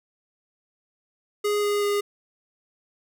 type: tone with pitch steps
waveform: square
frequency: 414.3 / 411.4 / 408.6 Hz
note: G#4 / G#4 / G#4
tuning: -4 / -16 / -28 cents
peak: -22 dBFS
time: 1.44-2.01 s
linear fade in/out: 10 ms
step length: 190 ms
effects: none